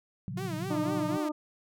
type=chord; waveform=sine; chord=Gb major seventh; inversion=first; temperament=just; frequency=115.62 / 138.75 / 173.43 / 185 Hz; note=Bb2 / Db3 / F3 / Gb3; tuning=-14 / +2 / -12 / 0 cents; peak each=-39 dBFS; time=0.28-1.17 s; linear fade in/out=0 ms
type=tone with vibrato; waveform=sawtooth; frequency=346 Hz; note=F4; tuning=16 cents flat; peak=-32 dBFS; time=0.37-1.29 s; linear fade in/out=5 ms; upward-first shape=sine; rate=4 Hz; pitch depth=210 cents each way
type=harmonic tone; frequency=302.3 Hz; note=D#4; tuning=50 cents flat; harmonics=1 / 2 / 3 / 4; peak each=-30 / -36 / -41 / -41 dBFS; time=0.7-1.32 s; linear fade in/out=10 ms
effects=none